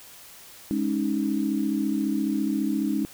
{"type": "chord", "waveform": "sine", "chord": "Ab suspended fourth", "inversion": "none", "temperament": "just", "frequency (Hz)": [207.7, 276.9, 311.5], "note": ["Ab3", "Db4", "Eb4"], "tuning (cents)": [0, -2, 2], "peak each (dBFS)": -27, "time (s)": [0.71, 3.05], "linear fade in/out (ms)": 0, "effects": ["white hiss -47 dBFS RMS until 3.13 s"]}